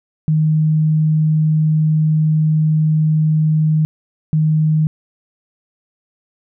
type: tone bursts at uneven times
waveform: sine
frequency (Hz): 155.56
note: D#3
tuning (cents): 0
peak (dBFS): -11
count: 2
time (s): 0.28-3.85 / 4.33-4.87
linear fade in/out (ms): 0
effects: none